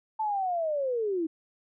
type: linear sweep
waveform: sine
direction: down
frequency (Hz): 887 to 309.9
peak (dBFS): -26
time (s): 0.19-1.27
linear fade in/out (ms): 10
effects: none